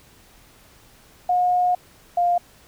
sine tone pair in turn, 720 / 701.9 Hz, F#5 / F5, -47 / +9 cents, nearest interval unison, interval 44 cents, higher first, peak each -16 dBFS, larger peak neither, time 1.29-1.75 / 2.17-2.38 s, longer first, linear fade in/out 5 ms, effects pink hiss -52 dBFS RMS until 2.67 s

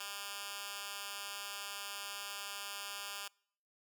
10% pulse tone with high-pass filter, 201.3 Hz, G3, 46 cents sharp, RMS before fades -44 dBFS, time 0-3.28 s, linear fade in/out 5 ms, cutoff 1900 Hz, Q 0.76, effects noise-tail reverb RT60 0.6 s tail -26 dB re dry

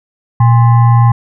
sine tone with frequency modulation, 118.6 Hz, A#2, 30 cents sharp, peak -4 dBFS, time 0.4-1.12 s, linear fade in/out 5 ms, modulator 930 Hz, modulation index 0.46, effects none

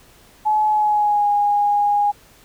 sine tone with pitch glide, 854 to 821.6 Hz, G#5 to G#5, +48 to -19 cents, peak -14 dBFS, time 0.45-2.12 s, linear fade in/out 20 ms, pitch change -67 cents, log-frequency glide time 0.68-1.28 s, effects pink hiss -50 dBFS RMS until 2.44 s

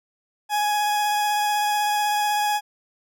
40% pulse tone with vibrato, 835 Hz, G#5, 9 cents sharp, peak -19 dBFS, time 0.49-2.61 s, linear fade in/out 50 ms, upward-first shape sine, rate 16 Hz, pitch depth 12 cents each way, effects none

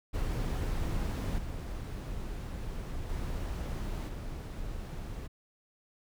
brown noise with level steps, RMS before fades -32 / -38 / -35 / -39 dBFS, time 0.13-5.28 s, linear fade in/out 20 ms, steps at 1.38 / 3.09 / 4.08 s, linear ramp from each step 5 ms, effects none

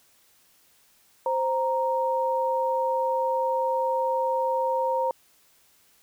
sine tone pair together, 523.3 / 932.4 Hz, C5 / A#5, 0 / 0 cents, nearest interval minor seventh, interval 1000 cents, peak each -25 dBFS, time 1.26-5.11 s, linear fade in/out 2 ms, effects white hiss -61 dBFS RMS until 6.02 s

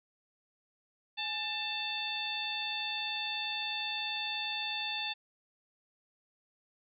harmonic tone with a mistuned harmonic, 889 Hz, A5, 18 cents sharp, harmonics 1 / 2 / 3 / 4 / 5, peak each -42 / -44 / -38 / -37 / -43 dBFS, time 1.17-5.14 s, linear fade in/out 20 ms, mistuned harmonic 1, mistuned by -100 cents, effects none

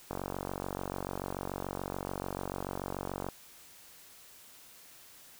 click train, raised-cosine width 1 ms, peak -21 dBFS, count 150, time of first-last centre 0.11-3.287 s, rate 46.9 Hz, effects white hiss -55 dBFS RMS until 5.39 s

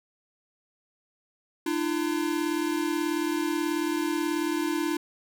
square tone pair together, 300.9 / 339.3 Hz, D4 / F4, +42 / -50 cents, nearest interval major second, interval 208 cents, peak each -29 / -29 dBFS, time 1.66-4.97 s, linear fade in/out 5 ms, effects none

